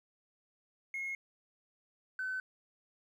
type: tone pair in turn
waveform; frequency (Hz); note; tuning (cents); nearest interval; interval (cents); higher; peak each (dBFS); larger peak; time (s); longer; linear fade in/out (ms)
triangle; 2161 / 1518.8; C#7 / F#6; -45 / +45; tritone; 610; first; -33 / -31; second; 0.94-1.15 / 2.19-2.4; neither; 2
effects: tanh soft clip ceiling -32 dBFS